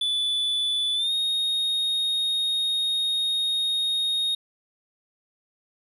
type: tone with pitch glide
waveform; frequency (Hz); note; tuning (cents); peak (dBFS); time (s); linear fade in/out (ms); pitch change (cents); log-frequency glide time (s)
triangle; 3474 to 3723; A7 to A#7; -23 to -3; -21; 0.01-4.35; 5; +120; 0.95-1.12
effects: none